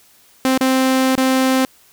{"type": "tone with dropouts", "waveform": "sawtooth", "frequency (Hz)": 261.6, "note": "C4", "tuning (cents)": 0, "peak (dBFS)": -9, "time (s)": [0.45, 1.65], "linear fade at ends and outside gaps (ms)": 1, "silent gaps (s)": [[0.577, 0.609], [1.154, 1.178]], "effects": ["white hiss -51 dBFS RMS until 1.92 s"]}